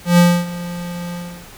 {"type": "tone with ADSR envelope", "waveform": "square", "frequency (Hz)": 174.61, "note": "F3", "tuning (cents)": 0, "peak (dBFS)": -7, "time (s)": [0.05, 1.48], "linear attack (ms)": 130, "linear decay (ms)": 270, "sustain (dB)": -18, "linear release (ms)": 340, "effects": ["pink hiss -40 dBFS RMS until 1.57 s"]}